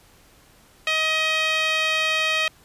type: tone with band-pass filter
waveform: sawtooth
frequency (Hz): 631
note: D#5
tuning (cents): +24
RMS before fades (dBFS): -22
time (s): 0.87-2.48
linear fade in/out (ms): 2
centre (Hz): 2700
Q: 2.4
effects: pink hiss -54 dBFS RMS until 2.64 s + resampled to 32000 Hz